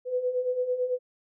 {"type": "beating tone pair", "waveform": "sine", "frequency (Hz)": [493.9, 502.9], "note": ["B4", "B4"], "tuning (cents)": [0, 31], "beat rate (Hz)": 9, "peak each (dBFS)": [-32, -26], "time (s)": [0.05, 0.99], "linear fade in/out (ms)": 50, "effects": []}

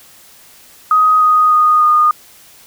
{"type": "tone with pitch steps", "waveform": "sine", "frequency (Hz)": [1255, 1244.9, 1234.9, 1224.9], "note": ["D#6", "D#6", "D#6", "D#6"], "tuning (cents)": [15, 1, -13, -27], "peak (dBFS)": -7, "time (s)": [0.91, 2.11], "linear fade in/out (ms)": 2, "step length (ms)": 300, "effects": ["white hiss -43 dBFS RMS until 2.66 s"]}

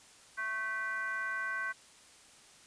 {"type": "tone with frequency modulation", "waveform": "sine", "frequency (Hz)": 1535, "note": "G6", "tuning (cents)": -37, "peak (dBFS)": -33, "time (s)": [0.37, 1.73], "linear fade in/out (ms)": 20, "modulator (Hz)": 436, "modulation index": 0.88, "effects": ["white hiss -58 dBFS RMS until 2.66 s", "resampled to 22050 Hz"]}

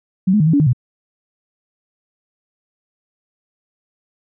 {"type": "tone with pitch steps", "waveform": "sine", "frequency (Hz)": [187.5, 211.5, 154.1, 162.3, 285.3, 153.6, 123.8], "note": ["F#3", "G#3", "D#3", "E3", "C#4", "D#3", "B2"], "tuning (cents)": [23, 32, -16, -27, 50, -22, 5], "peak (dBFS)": -10, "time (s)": [0.27, 0.732], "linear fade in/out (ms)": 10, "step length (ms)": 66, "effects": []}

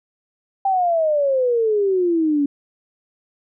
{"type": "exponential sweep", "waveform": "sine", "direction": "down", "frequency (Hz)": [792, 279.5], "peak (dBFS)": -15, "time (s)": [0.65, 2.46], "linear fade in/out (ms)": 5, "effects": []}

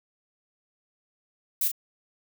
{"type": "noise with echo", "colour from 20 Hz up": "violet", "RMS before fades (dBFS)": -25, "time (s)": [1.61, 1.68], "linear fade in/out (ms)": 5, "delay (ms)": 37, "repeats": 1, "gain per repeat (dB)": -6, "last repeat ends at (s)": 1.717, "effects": []}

